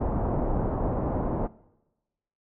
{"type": "low-pass noise", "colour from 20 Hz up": "pink", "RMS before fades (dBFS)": -27, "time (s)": [0, 1.48], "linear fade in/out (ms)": 20, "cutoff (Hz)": 910, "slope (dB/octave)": 24, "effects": ["noise-tail reverb RT60 1.0 s tail -21 dB re dry"]}